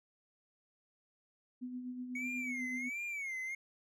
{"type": "tone with tremolo", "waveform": "sine", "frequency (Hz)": 250, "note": "B3", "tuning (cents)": 21, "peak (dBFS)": -38, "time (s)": [1.61, 2.9], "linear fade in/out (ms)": 20, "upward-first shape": "sine", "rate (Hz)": 8.1, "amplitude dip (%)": 45}
{"type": "tone with vibrato", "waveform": "triangle", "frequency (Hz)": 2216, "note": "C#7", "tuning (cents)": -1, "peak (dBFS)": -36, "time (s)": [2.15, 3.55], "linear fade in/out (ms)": 5, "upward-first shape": "sine", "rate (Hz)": 1.4, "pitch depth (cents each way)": 140}
{"effects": []}